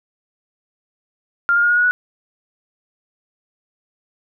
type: tone with pitch steps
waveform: sine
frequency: 1396.9 / 1411.5 / 1426.3 / 1441.2 / 1456.2 / 1471.4 Hz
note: F6 / F6 / F6 / F#6 / F#6 / F#6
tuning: 0 / +18 / +36 / -46 / -28 / -10 cents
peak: -12 dBFS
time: 1.49-1.91 s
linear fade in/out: 0 ms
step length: 70 ms
effects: none